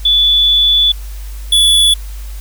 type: tone pair in turn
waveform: sine / square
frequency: 3458 / 3434 Hz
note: A7 / A7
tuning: -31 / -43 cents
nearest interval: unison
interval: 12 cents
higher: first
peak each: -7 dBFS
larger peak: neither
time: 0.05-0.92 / 1.52-1.94 s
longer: first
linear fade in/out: 5 ms
effects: added 50 Hz sine -23 dBFS peak until 2.4 s + white hiss -39 dBFS RMS until 2.4 s